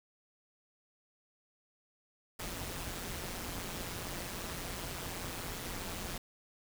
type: noise with amplitude modulation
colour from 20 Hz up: pink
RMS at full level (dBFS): -38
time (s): 2.39-6.18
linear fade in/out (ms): 5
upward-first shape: sine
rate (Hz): 177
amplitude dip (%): 65
effects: none